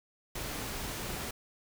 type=noise; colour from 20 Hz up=pink; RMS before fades=-38 dBFS; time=0.35-1.31 s; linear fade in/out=5 ms; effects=none